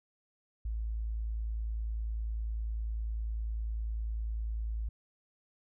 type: tone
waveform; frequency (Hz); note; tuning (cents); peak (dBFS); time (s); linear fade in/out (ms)
sine; 55; A1; 0; -32; 0.65-4.89; 5
effects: none